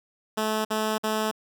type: tone bursts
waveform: 10% pulse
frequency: 216.8 Hz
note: A3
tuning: 25 cents flat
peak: -16 dBFS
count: 3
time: 0.37-1.314 s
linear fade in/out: 10 ms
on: 280 ms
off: 52 ms
effects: none